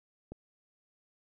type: click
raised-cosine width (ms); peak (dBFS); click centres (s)
2; -29; 0.32
effects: none